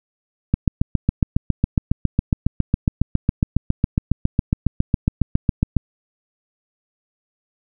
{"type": "click train", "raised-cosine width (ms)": 5, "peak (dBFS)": -3, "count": 39, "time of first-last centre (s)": [0.54, 5.767], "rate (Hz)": 7.27, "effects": []}